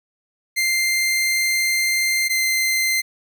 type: tone pair in turn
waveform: sawtooth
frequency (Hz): 2093 / 2079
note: C7 / C7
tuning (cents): 0 / -12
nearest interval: unison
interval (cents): 12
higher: first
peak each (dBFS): -14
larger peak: neither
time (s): 0.56-2.29 / 2.29-3.02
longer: first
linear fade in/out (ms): 20
effects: none